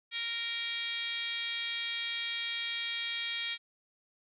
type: tone with frequency modulation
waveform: sine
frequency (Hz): 2800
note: F7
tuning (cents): +4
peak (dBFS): -33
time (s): 0.11-3.58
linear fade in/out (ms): 50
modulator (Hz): 469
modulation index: 2.1
effects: none